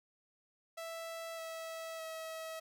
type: tone with pitch steps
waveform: sawtooth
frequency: 659.3 / 651.7 / 644.2 Hz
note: E5 / E5 / E5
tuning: 0 / -20 / -40 cents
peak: -38 dBFS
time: 0.77-2.6 s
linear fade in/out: 10 ms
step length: 610 ms
effects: none